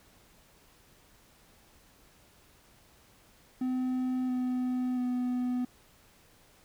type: tone with pitch steps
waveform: triangle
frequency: 255.1 / 251.9 / 248.7 Hz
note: C4 / B3 / B3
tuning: -44 / +34 / +12 cents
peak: -26 dBFS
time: 3.61-5.65 s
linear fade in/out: 5 ms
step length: 680 ms
effects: pink hiss -61 dBFS RMS until 6.64 s